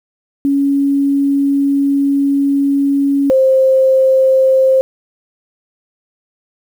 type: tone pair in turn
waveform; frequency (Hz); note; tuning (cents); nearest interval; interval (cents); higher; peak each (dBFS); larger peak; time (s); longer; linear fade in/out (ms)
sine; 279.2 / 527.1; C#4 / C5; +13 / +13; major seventh; 1100; second; -10 / -7; second; 0.45-3.3 / 3.3-4.81; first; 0
effects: 7-bit